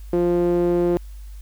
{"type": "tone with band-pass filter", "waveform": "sawtooth", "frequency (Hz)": 174.61, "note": "F3", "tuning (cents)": 0, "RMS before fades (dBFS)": -19, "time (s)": [0.13, 0.97], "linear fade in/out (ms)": 0, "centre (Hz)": 390, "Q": 3.4, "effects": ["added 50 Hz sine -34 dBFS peak until 1.41 s", "white hiss -55 dBFS RMS until 1.41 s"]}